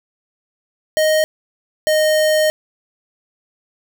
square tone pair in turn, 622.3 / 618.4 Hz, D#5 / D#5, 0 / -11 cents, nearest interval unison, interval 11 cents, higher first, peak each -13 dBFS, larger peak neither, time 0.97-1.24 / 1.87-2.5 s, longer second, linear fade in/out 0 ms, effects none

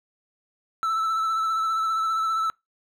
triangle tone with vibrato, 1318.5 Hz, E6, in tune, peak -20 dBFS, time 0.83-2.5 s, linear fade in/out 0 ms, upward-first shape triangle, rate 15 Hz, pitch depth 31 cents each way, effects noise-tail reverb RT60 0.2 s tail -25 dB re dry

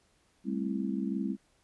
sine chord, A minor seventh, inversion third, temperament just, 198 / 220 / 264 / 330 Hz, G3 / A3 / C4 / E4, +18 / 0 / +16 / +2 cents, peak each -33 / -37 / -35 / -38 dBFS, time 0.44-1.37 s, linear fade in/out 50 ms, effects pink hiss -69 dBFS RMS until 1.63 s + resampled to 24000 Hz

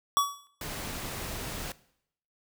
square tone with exponential decay, 1134 Hz, C#6, 39 cents sharp, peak -19 dBFS, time 0.17-0.47 s, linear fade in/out 0 ms, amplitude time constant 64 ms
pink noise, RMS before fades -37 dBFS, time 0.61-1.72 s, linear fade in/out 2 ms
effects noise-tail reverb RT60 0.7 s tail -19 dB re dry

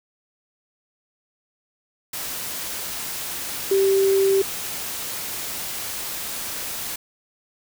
sine tone in noise, 389.1 Hz, G4, 13 cents flat, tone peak -15 dBFS, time 3.71-4.42 s, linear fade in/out 5 ms, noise white, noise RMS -30 dBFS, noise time 2.13-6.96 s, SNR +12 dB, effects none

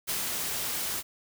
white noise with ADSR envelope, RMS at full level -30 dBFS, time 0.07-1.03 s, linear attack 25 ms, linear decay 130 ms, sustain -2 dB, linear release 43 ms, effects none

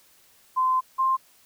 sine tone pair in turn, 1032 / 1053.1 Hz, C6 / C6, -24 / +11 cents, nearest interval unison, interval 35 cents, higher second, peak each -19 dBFS, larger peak neither, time 0.56-0.81 / 0.98-1.17 s, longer first, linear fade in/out 20 ms, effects white hiss -58 dBFS RMS until 1.45 s

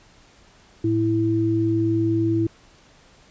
sine tone pair together, 109.99 / 329.6 Hz, A2 / E4, 0 / 0 cents, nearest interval octave + perfect fifth, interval 1900 cents, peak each -23 / -19 dBFS, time 0.84-2.47 s, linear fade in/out 5 ms, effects pink hiss -53 dBFS RMS until 3.3 s + resampled to 16000 Hz

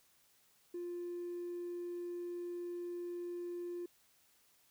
sine tone with hard clipping, 350 Hz, F4, 4 cents sharp, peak -40 dBFS, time 0.74-3.86 s, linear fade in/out 5 ms, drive 1 dB, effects white hiss -70 dBFS RMS until 4.7 s

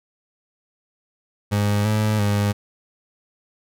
30% pulse tone with pitch steps, 103 / 107.3 / 102.6 Hz, G#2 / A2 / G#2, -14 / -43 / -21 cents, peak -15 dBFS, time 1.51-2.53 s, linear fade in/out 20 ms, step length 340 ms, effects none

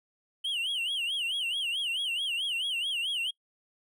triangle tone with vibrato, 3004 Hz, F#7, 26 cents sharp, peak -27 dBFS, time 0.44-3.31 s, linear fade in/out 10 ms, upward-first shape sine, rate 4.6 Hz, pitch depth 180 cents each way, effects noise-tail reverb RT60 0.1 s tail -25 dB re dry

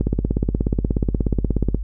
click train, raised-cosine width 3 ms, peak -6 dBFS, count 30, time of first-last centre 0.01-1.747 s, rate 16.7 Hz, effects noise-tail reverb RT60 0.1 s tail -19 dB re dry + added 50 Hz sine -23 dBFS peak until 1.83 s

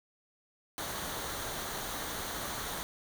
pink noise with comb filter, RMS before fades -38 dBFS, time 0.78-2.83 s, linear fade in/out 0 ms, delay 0.39 ms, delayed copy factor -0.5, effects none

